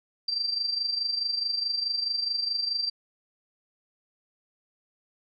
sine tone with amplitude modulation, 4699 Hz, D8, in tune, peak -23 dBFS, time 0.28-2.9 s, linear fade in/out 5 ms, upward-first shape sine, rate 24.7 Hz, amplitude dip 65%, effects none

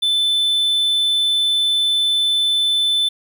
triangle tone, 3520 Hz, A7, in tune, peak -13 dBFS, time 0.02-3.09 s, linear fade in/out 10 ms, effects 9-bit

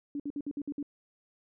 sine tone bursts, 287.3 Hz, D4, 38 cents flat, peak -32 dBFS, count 7, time 0.15-0.828 s, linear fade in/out 2 ms, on 48 ms, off 57 ms, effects none

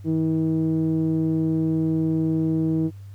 sawtooth tone with low-pass filter, 160 Hz, D#3, 49 cents sharp, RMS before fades -22 dBFS, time 0.04-2.91 s, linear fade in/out 50 ms, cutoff 340 Hz, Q 3.2, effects added 99 Hz sine -37 dBFS peak until 3.14 s + pink hiss -60 dBFS RMS until 3.14 s

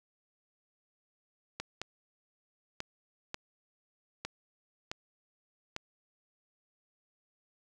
clicks, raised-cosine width 0.2 ms, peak -19 dBFS, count 7, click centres 1.6 / 1.816 / 2.804 / 3.344 / 4.25 / 4.915 / 5.764 s, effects none

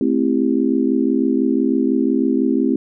sine chord, A minor seventh, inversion none, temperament just, 220 / 264 / 330 / 396 Hz, A3 / C4 / E4 / G4, 0 / +16 / +2 / +18 cents, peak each -21 / -17 / -20 / -23 dBFS, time 0.01-2.76 s, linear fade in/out 2 ms, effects none

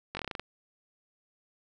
slowing click train, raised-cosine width 0.3 ms, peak -19 dBFS, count 9, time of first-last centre 0.15-0.396 s, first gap 20 ms, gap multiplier 1.12, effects none

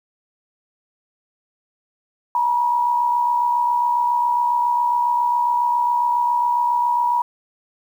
sine tone pair together, 896.7 / 964 Hz, A5 / B5, +33 / -42 cents, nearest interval minor second, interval 125 cents, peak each -26 / -16 dBFS, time 2.35-7.22 s, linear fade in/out 2 ms, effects 8-bit

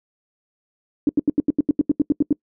sine tone bursts, 292.1 Hz, D4, 9 cents flat, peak -12 dBFS, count 13, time 1.07-2.328 s, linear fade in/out 2 ms, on 22 ms, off 81 ms, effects noise-tail reverb RT60 0.1 s tail -25 dB re dry

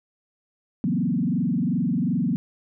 sine tone with frequency modulation, 207.7 Hz, G#3, in tune, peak -20 dBFS, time 0.84-2.36 s, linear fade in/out 0 ms, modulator 22.7 Hz, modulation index 2.4, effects none

